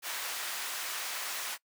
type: high-pass noise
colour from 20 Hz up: pink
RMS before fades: -37 dBFS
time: 0.02-1.58 s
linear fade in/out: 50 ms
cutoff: 1100 Hz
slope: 12 dB/octave
effects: noise-tail reverb RT60 0.1 s tail -22 dB re dry